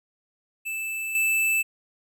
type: tone with level steps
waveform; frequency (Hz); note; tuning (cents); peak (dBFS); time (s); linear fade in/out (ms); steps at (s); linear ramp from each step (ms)
square; 2637; E7; 0; -29 / -21; 0.65-1.63; 20; 1.15; 2
effects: none